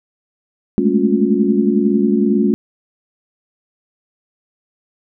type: tone cluster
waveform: sine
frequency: 202.3 / 213.5 / 224.4 / 279.6 / 357.8 Hz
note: G#3 / G#3 / A3 / C#4 / F4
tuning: -45 / +48 / +34 / +15 / +42 cents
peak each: -18 dBFS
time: 0.78-2.54 s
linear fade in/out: 0 ms
effects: none